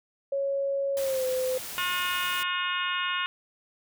sine tone with pitch glide, 553 to 513 Hz, C#5 to C5, -4 to -34 cents, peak -25 dBFS, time 0.32-1.58 s, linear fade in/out 5 ms, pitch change -130 cents, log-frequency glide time 0.97-1.25 s
white noise, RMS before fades -38 dBFS, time 0.97-2.43 s, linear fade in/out 0 ms
harmonic tone, 359.1 Hz, F4, 48 cents sharp, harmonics 3 / 4 / 5 / 6 / 7 / 8 / 9 / 10, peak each -32 / -32 / -37 / -39 / -36 / -32 / -44 / -40 dBFS, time 1.78-3.26 s, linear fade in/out 0 ms
effects none

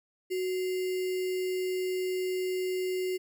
sine tone with sample-and-hold, 370 Hz, F#4, in tune, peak -28 dBFS, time 0.3-3.18 s, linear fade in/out 20 ms, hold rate 2450 Hz, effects none

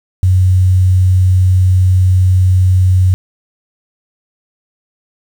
sine tone with quantisation, 92.5 Hz, F#2, in tune, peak -6 dBFS, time 0.23-3.14 s, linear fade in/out 0 ms, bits 6, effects none

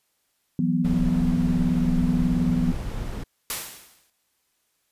sine chord, E suspended second, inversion none, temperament equal with one note detuned, 166.44 / 185 / 246.9 Hz, E3 / F#3 / B3, +17 / 0 / 0 cents, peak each -24 / -25 / -23 dBFS, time 0.59-2.72 s, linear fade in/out 2 ms
brown noise, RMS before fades -29 dBFS, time 0.84-3.24 s, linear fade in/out 10 ms
white noise with exponential decay, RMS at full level -26 dBFS, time 3.5-4.1 s, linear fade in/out 1 ms, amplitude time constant 130 ms
effects white hiss -71 dBFS RMS until 4.91 s + resampled to 32000 Hz

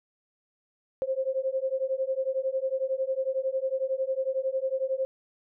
sine beating tone pair, 523.3 / 534.3 Hz, C5 / C5, 0 / +36 cents, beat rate 11 Hz, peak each -29 dBFS, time 1.02-5.05 s, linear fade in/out 0 ms, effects none

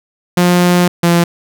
sawtooth tone pair in turn, 177.2 / 171.46 Hz, F3 / F3, +25 / -32 cents, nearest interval minor second, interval 57 cents, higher first, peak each -4 dBFS, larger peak neither, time 0.37-0.88 / 1.03-1.24 s, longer first, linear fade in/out 5 ms, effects none

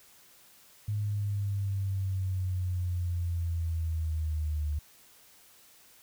sine linear sweep, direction down, 105 to 74 Hz, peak -28 dBFS, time 0.88-4.79 s, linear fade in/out 5 ms, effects white hiss -58 dBFS RMS until 6.02 s

